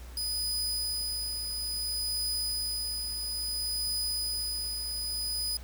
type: tone with tremolo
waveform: sawtooth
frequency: 4978 Hz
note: D#8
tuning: in tune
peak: -26 dBFS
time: 0.17-5.57 s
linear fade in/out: 2 ms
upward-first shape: triangle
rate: 0.59 Hz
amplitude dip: 40%
effects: added 60 Hz sine -42 dBFS peak until 5.63 s + pink hiss -53 dBFS RMS until 5.63 s